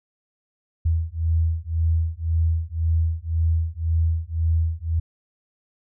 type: beating tone pair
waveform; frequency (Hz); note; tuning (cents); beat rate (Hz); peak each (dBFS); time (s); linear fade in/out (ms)
sine; 80.9 / 82.8; E2 / E2; -32 / +8; 1.9; -22; 0.85-5; 10
effects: none